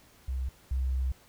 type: tone pair in turn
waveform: sine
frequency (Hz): 64.9 / 64.9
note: C2 / C2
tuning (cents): -13 / -13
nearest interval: unison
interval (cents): 0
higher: neither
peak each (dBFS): -29 / -26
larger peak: second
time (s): 0.28-0.49 / 0.71-1.12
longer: second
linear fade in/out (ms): 5
effects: pink hiss -59 dBFS RMS until 1.28 s